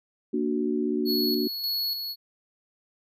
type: chord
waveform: sine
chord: Bb augmented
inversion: none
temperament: equal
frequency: 233.1 / 293.7 / 370 Hz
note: Bb3 / D4 / F#4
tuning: 0 / 0 / 0 cents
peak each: -28 dBFS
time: 0.33-1.48 s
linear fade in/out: 10 ms
type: tone with tremolo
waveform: square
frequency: 4366 Hz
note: C#8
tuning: 27 cents flat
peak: -26 dBFS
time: 1.05-2.16 s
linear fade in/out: 50 ms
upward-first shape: square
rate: 1.7 Hz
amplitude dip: 45%
effects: none